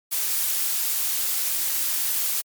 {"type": "noise", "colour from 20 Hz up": "blue", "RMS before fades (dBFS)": -24, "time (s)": [0.11, 2.42], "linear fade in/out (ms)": 20, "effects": ["MP3 96 kbps"]}